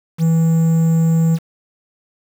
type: tone with quantisation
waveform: triangle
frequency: 163.5 Hz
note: E3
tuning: 14 cents flat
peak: -9 dBFS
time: 0.18-1.39 s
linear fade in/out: 50 ms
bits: 6
effects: none